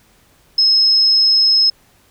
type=tone; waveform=sine; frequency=5170 Hz; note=E8; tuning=34 cents flat; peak=-9 dBFS; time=0.58-1.7 s; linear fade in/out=5 ms; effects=pink hiss -53 dBFS RMS until 2.1 s